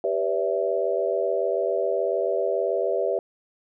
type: chord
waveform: sine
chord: E minor seventh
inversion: first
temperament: equal with one note detuned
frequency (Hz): 392 / 493.9 / 572.3 / 659.3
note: G4 / B4 / D5 / E5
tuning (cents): 0 / 0 / -45 / 0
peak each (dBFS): -27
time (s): 0.04-3.19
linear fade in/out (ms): 2
effects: none